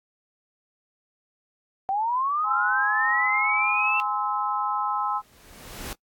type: linear sweep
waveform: sine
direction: up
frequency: 757 to 2692 Hz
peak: -22 dBFS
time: 1.89-4 s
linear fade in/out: 0 ms
type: chord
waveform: sine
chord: Ab augmented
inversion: none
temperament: just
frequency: 830.6 / 1038.3 / 1297.8 Hz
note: Ab5 / C6 / E6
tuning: 0 / -14 / -27 cents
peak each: -28 dBFS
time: 2.43-5.22 s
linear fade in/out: 50 ms
type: noise with exponential growth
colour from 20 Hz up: pink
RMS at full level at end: -33 dBFS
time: 4.87-5.93 s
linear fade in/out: 1 ms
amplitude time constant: 230 ms
effects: noise-tail reverb RT60 0.1 s tail -23 dB re dry + AAC 64 kbps